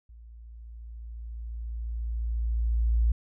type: tone with level ramp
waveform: sine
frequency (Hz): 57.1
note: A#1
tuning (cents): -35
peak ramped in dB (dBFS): -46 to -19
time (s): 0.09-3.12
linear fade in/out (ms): 5
effects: none